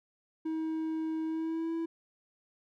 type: tone with pitch glide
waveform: triangle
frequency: 318.7 to 329.6 Hz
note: D#4 to E4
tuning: +42 to 0 cents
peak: -29 dBFS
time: 0.45-1.86 s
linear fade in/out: 10 ms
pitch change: +58 cents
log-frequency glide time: 1.25-1.74 s
effects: none